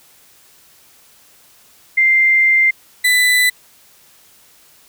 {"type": "tone pair in turn", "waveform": ["sine", "35% pulse"], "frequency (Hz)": [2093, 1992.7], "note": ["C7", "B6"], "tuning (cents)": [0, 15], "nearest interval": "minor second", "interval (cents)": 85, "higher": "first", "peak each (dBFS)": -9, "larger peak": "neither", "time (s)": [[1.97, 2.71], [3.04, 3.5]], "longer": "first", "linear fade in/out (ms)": 10, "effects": ["white hiss -49 dBFS RMS until 4.88 s"]}